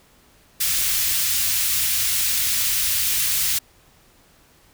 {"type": "band-stop noise", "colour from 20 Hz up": "white", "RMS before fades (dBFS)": -21, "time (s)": [0.6, 3.59], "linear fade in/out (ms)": 10, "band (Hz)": [100, 2100], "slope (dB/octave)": 12, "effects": ["pink hiss -55 dBFS RMS until 4.73 s"]}